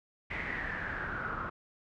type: noise with low-pass filter sweep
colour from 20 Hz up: pink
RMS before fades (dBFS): -37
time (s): 0.3-1.5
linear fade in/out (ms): 10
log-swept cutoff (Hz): 2100 to 1300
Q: 8.7
effects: none